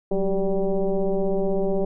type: tone with frequency modulation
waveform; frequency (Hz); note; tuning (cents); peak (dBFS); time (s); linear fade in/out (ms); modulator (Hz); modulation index
sine; 200; G3; +35; -19; 0.11-1.85; 5; 192; 2.1
effects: none